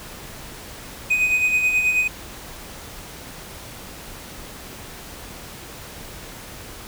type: tone with tremolo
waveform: triangle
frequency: 2500 Hz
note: D#7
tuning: 8 cents sharp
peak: -13 dBFS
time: 1.1-2.08 s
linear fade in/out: 10 ms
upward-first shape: sine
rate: 9.3 Hz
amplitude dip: 50%
effects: pink hiss -38 dBFS RMS until 6.87 s